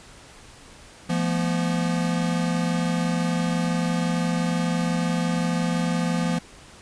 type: tone cluster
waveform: square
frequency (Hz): 171.7 / 217.6 / 243.5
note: F3 / A3 / B3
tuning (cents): -29 / -19 / -24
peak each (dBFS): -24 / -32 / -28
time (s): 1.09-6.39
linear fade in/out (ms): 10
effects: pink hiss -47 dBFS RMS until 6.81 s + resampled to 22050 Hz